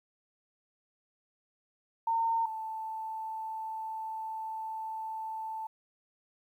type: tone pair in turn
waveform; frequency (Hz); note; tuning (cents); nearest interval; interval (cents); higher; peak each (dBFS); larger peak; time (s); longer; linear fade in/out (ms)
sine; 911 / 882.5; A#5 / A5; -40 / +5; minor second; 55; first; -26 / -35; first; 2.07-2.46 / 2.46-5.67; second; 5
effects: 11-bit